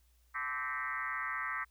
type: tone with frequency modulation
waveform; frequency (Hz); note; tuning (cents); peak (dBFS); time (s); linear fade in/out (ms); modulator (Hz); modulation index
sine; 1568; G6; 0; -34; 0.34-1.65; 20; 135; 3.7
effects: added 60 Hz sine -65 dBFS peak until 1.7 s + white hiss -74 dBFS RMS until 1.7 s